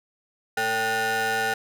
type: ring-modulated tone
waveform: 30% pulse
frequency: 335.6 Hz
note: E4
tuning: 31 cents sharp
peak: -17 dBFS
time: 0.57-1.54 s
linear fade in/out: 5 ms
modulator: 1120 Hz
effects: none